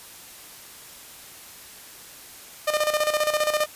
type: tone with tremolo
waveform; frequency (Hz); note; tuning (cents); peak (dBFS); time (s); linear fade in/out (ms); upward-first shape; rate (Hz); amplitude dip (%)
sawtooth; 606; D#5; -46; -15; 2.67-3.66; 10; square; 15; 65
effects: white hiss -44 dBFS RMS until 3.75 s + resampled to 32000 Hz

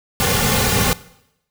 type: noise with comb filter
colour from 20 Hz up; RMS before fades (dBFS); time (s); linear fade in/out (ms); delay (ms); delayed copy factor
pink; -17; 0.2-0.93; 0; 3.1; -1
effects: noise-tail reverb RT60 0.8 s tail -19 dB re dry

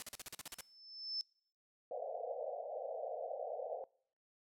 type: noise bursts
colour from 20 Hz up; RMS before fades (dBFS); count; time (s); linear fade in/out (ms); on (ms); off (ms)
white; -45; 10; 0-0.608; 0; 23; 42
type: tone with exponential growth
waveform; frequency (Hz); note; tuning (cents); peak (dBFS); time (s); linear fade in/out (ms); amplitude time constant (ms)
sine; 5274; E8; 0; -35; 0.47-1.21; 0; 160
type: band-pass noise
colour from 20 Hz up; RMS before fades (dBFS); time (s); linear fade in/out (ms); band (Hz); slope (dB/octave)
pink; -43; 1.91-3.84; 2; 480 to 750; 96
effects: noise-tail reverb RT60 0.6 s tail -24 dB re dry + low-pass 12000 Hz 12 dB/octave

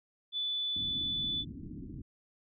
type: tone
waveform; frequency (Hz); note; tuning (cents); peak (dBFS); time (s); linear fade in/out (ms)
sine; 3480; A7; -20; -31; 0.32-1.45; 50
type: low-pass noise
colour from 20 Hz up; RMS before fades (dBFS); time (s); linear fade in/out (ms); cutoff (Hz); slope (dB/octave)
white; -44; 0.76-2.02; 5; 310; 48
effects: none

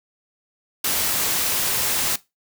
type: noise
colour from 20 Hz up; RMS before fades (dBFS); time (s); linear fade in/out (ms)
white; -22; 0.84-2.16; 5
effects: noise-tail reverb RT60 0.2 s tail -18 dB re dry

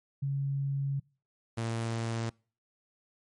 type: tone pair in turn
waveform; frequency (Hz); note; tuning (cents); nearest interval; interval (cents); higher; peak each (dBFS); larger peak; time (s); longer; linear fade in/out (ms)
sine / sawtooth; 138.6 / 114.52; C#3 / A#2; 0 / -30; minor third; 330; first; -28 / -27; second; 0.22-1 / 1.57-2.3; first; 10
effects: noise-tail reverb RT60 0.4 s tail -26 dB re dry + MP3 48 kbps

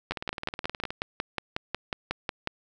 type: two click trains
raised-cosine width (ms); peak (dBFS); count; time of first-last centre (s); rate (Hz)
0.3; -17 / -12; 16 / 14; 0.12-0.905 / 0.11-2.474; 19.1 / 5.5
effects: none

